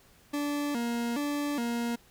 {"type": "tone with vibrato", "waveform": "40% pulse", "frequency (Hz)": 261.6, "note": "C4", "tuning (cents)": 0, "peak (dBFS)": -28, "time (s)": [0.33, 1.96], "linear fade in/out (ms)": 10, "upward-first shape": "square", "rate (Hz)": 1.2, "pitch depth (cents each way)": 180, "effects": ["pink hiss -60 dBFS RMS until 2.1 s"]}